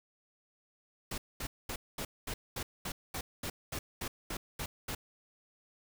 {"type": "noise bursts", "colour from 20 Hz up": "pink", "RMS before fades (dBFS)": -38, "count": 14, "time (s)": [1.11, 4.95], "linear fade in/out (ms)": 5, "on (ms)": 70, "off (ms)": 220, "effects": []}